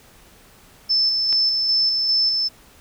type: tone with tremolo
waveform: sine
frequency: 5274 Hz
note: E8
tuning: in tune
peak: -15 dBFS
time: 0.89-2.49 s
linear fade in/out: 20 ms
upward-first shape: square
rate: 2.5 Hz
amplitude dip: 30%
type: click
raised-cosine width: 0.2 ms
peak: -15 dBFS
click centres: 1.327 s
effects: pink hiss -50 dBFS RMS until 2.8 s